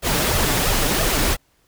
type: noise with flanger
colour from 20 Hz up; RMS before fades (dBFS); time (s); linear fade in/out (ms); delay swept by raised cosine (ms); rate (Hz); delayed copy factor
pink; -19; 0.02-1.37; 50; 1.5 to 7; 3; +0.7
effects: pink hiss -62 dBFS RMS until 1.67 s